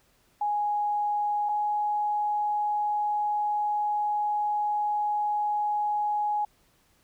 sine tone pair in turn, 830.6 / 835.4 Hz, G#5 / G#5, 0 / +10 cents, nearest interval unison, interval 10 cents, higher second, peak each -24 dBFS, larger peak neither, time 0.41-1.49 / 1.49-6.45 s, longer second, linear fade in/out 5 ms, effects pink hiss -65 dBFS RMS until 7.03 s

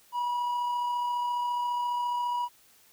triangle tone with amplitude modulation, 970 Hz, B5, 31 cents flat, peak -24 dBFS, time 0.12-2.49 s, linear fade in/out 50 ms, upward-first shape sine, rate 34.6 Hz, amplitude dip 25%, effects white hiss -60 dBFS RMS until 2.92 s

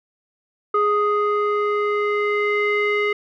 square tone with low-pass filter sweep, 415.3 Hz, G#4, in tune, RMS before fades -20 dBFS, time 0.74-3.13 s, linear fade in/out 5 ms, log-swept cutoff 1300 to 2300 Hz, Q 4.5, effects none

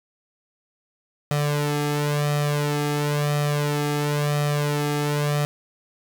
sawtooth tone with flanger, 146.83 Hz, D3, in tune, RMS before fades -23 dBFS, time 1.31-5.45 s, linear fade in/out 0 ms, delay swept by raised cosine 1.6 to 2.42 ms, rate 0.97 Hz, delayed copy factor +0.8, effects none

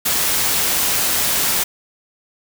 white noise, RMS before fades -18 dBFS, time 0.05-1.64 s, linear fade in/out 10 ms, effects none

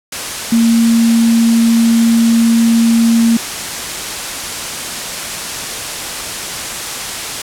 sine tone in noise, 230 Hz, A#3, 23 cents flat, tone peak -7 dBFS, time 0.52-3.37 s, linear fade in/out 5 ms, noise white, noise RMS -21 dBFS, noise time 0.12-7.42 s, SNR +11 dB, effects low-pass 10000 Hz 12 dB/octave

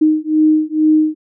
sine beating tone pair, 308.8 / 311 Hz, D#4 / D#4, -13 / -1 cents, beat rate 2.2 Hz, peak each -13 dBFS, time 0.01-1.15 s, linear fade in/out 10 ms, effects none

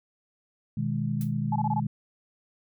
sine chord, G# minor, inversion first, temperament equal, 123.47 / 155.56 / 207.7 Hz, B2 / D#3 / G#3, 0 / 0 / 0 cents, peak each -30 dBFS, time 0.77-1.87 s, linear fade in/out 5 ms
blue noise with exponential decay, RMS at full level -39 dBFS, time 1.21-1.33 s, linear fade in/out 1 ms, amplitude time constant 24 ms
sine tone bursts, 855 Hz, A5, 50 cents flat, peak -25 dBFS, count 5, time 1.52-1.799 s, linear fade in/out 5 ms, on 39 ms, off 21 ms
effects none

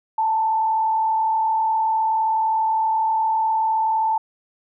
sine tone with frequency modulation, 884 Hz, A5, 8 cents sharp, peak -17 dBFS, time 0.18-4.18 s, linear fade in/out 5 ms, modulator 39.4 Hz, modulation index 0.47, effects none

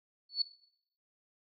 sine tone with exponential growth, 4435 Hz, C#8, in tune, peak -23 dBFS, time 0.29-0.42 s, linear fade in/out 5 ms, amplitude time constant 28 ms, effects noise-tail reverb RT60 0.7 s tail -18 dB re dry

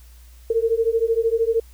sine beating tone pair, 449.2 / 462.2 Hz, A4 / A#4, +36 / -15 cents, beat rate 13 Hz, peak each -20 dBFS, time 0.5-1.6 s, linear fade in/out 5 ms, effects added 60 Hz sine -43 dBFS peak until 1.73 s + white hiss -55 dBFS RMS until 1.73 s

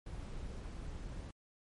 brown noise, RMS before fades -44 dBFS, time 0.06-1.31 s, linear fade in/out 5 ms, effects MP3 48 kbps

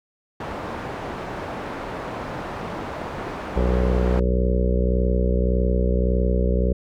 white low-pass noise, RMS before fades -31 dBFS, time 0.4-4.2 s, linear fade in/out 5 ms, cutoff 930 Hz, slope 12 dB/octave
harmonic tone, 61.74 Hz, B1, in tune, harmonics 1 / 2 / 3 / 4 / 5 / 6 / 7 / 8 / 9, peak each -19 / -31 / -25 / -34 / -37 / -31 / -28 / -30 / -30 dBFS, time 3.56-6.73 s, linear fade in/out 5 ms
effects none

